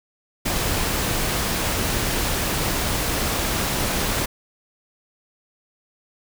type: noise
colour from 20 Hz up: pink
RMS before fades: -23 dBFS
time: 0.45-4.26 s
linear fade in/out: 10 ms
effects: none